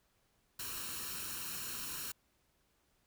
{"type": "noise with comb filter", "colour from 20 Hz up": "white", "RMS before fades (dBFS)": -42, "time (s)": [0.59, 2.12], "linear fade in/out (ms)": 5, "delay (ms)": 0.72, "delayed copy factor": 0.65, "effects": ["pink hiss -75 dBFS RMS until 3.06 s"]}